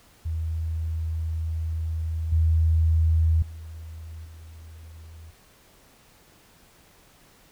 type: tone with level steps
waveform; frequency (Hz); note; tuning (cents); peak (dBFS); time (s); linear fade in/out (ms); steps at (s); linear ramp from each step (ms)
sine; 80.7; E2; -36; -25 / -17 / -36 / -41; 0.25-5.31; 10; 2.32 / 3.42 / 4.25; 5
effects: pink hiss -56 dBFS RMS until 7.51 s

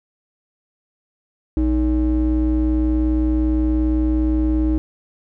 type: ring-modulated tone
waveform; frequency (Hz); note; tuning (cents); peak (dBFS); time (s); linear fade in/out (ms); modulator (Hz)
triangle; 127.3; C3; -47; -10; 1.57-4.78; 0; 186
effects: none

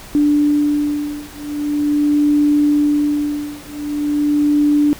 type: beating tone pair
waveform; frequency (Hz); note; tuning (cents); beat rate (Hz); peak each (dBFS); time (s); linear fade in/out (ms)
sine; 293.7 / 294.13; D4 / D4; 0 / +3; 0.43; -16; 0.15-4.93; 0
effects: pink hiss -37 dBFS RMS until 4.99 s

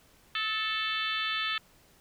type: harmonic tone with a mistuned harmonic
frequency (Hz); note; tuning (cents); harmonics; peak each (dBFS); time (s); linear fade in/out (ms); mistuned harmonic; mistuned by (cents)
440; A4; 0; 3 / 4 / 5 / 6 / 7 / 8 / 9 / 10; -35 / -35 / -40 / -36 / -37 / -35 / -44 / -46; 0.35-1.58; 2; 3; -31
effects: pink hiss -61 dBFS RMS until 2 s

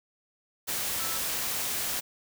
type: tone in noise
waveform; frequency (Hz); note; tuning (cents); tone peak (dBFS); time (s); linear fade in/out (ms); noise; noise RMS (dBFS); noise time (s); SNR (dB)
sine; 1318.5; E6; 0; -40; 0.99-1.19; 20; white; -31; 0.67-2.01; -12
effects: none

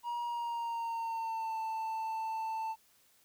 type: tone with pitch glide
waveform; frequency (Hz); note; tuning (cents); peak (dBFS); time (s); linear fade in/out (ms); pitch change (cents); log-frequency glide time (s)
triangle; 952 to 888.2; A#5 to A5; +36 to +16; -32; 0.03-2.76; 50; -120; 0.24-1.59
effects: white hiss -67 dBFS RMS until 3.24 s

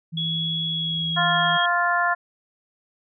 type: tone with tremolo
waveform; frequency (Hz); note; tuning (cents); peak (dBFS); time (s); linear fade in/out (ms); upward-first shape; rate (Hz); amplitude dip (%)
sine; 163.1; E3; -18; -27; 0.12-1.58; 20; sine; 1.2; 25
type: tone with pitch glide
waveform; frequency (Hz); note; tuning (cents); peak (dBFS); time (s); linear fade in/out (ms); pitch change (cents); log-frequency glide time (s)
sine; 3358 to 3261; G#7 to G#7; +18 to -32; -24; 0.17-1.66; 5; -50; 0.71-1.5
type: harmonic tone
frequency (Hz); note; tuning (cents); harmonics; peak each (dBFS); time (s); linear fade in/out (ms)
349.2; F4; 0; 2 / 3 / 4 / 5; -24 / -24 / -24 / -24; 1.16-2.15; 20
effects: none

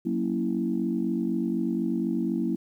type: chord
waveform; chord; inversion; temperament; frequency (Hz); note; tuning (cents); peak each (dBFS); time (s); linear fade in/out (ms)
sine; F# dominant seventh; none; equal; 185 / 233.1 / 277.2 / 329.6; F#3 / A#3 / C#4 / E4; 0 / 0 / 0 / 0; -30 / -28 / -32 / -29; 0.05-2.56; 10
effects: tanh soft clip ceiling -14 dBFS + 10-bit

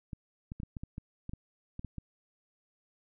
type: clicks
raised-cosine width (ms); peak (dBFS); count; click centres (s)
5; -27; 12; 0.132 / 0.519 / 0.601 / 0.633 / 0.768 / 0.835 / 0.981 / 1.294 / 1.335 / 1.794 / 1.847 / 1.983
effects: none

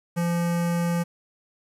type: tone with notch filter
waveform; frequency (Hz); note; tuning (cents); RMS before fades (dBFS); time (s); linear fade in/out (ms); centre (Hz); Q
square; 171.6; F3; -30; -24; 0.16-1.04; 20; 3700; 1.4
effects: resampled to 32000 Hz + 9-bit

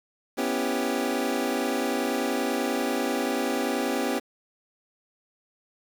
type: chord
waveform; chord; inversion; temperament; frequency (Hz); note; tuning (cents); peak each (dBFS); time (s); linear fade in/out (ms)
25% pulse; C# half-diminished seventh; third; equal; 246.9 / 277.2 / 329.6 / 392; B3 / C#4 / E4 / G4; 0 / 0 / 0 / 0; -26 / -26 / -30 / -27; 0.37-4.2; 20
effects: 8-bit

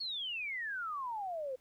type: exponential sweep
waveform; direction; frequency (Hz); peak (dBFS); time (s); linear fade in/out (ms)
sine; down; 4435 to 500; -36; 0-1.56; 10
effects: pink hiss -71 dBFS RMS until 1.6 s

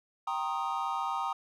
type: chord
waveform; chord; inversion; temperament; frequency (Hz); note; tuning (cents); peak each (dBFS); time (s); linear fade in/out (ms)
triangle; C minor seventh; second; equal with one note detuned; 784 / 932.3 / 1067.3 / 1244.5; G5 / Bb5 / C6 / Eb6; 0 / 0 / +34 / 0; -34 / -33 / -37 / -33; 0.27-1.33; 5
effects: none

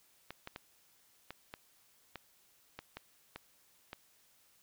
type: clicks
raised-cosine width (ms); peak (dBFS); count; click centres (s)
0.3; -27; 10; 0.306 / 0.474 / 0.561 / 1.306 / 1.539 / 2.157 / 2.79 / 2.97 / 3.36 / 3.931
effects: white hiss -68 dBFS RMS until 4.62 s

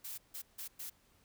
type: noise bursts at uneven times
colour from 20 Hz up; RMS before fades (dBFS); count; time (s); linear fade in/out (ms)
blue; -44; 4; 0.04-0.18 / 0.34-0.42 / 0.58-0.68 / 0.79-0.9; 10
effects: pink hiss -69 dBFS RMS until 1.24 s

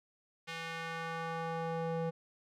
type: tone with band-pass filter sweep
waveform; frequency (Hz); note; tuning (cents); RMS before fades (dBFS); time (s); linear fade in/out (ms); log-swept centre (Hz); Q
square; 164.81; E3; 0; -38; 0.47-2.11; 20; 2600 to 450; 1.1
effects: none

